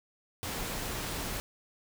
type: noise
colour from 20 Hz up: pink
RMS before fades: -36 dBFS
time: 0.43-1.4 s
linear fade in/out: 0 ms
effects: none